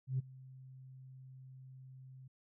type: tone with ADSR envelope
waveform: sine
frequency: 130.81 Hz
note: C3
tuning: in tune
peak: -29 dBFS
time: 0.07-2.28 s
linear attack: 120 ms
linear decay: 16 ms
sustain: -22 dB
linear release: 8 ms
effects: tanh soft clip ceiling -27 dBFS